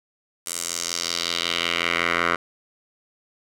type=tone with band-pass filter sweep; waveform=10% pulse; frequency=85.4 Hz; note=F2; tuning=38 cents flat; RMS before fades=-25 dBFS; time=0.46-2.36 s; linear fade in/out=10 ms; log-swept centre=9000 to 1500 Hz; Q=1.9; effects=none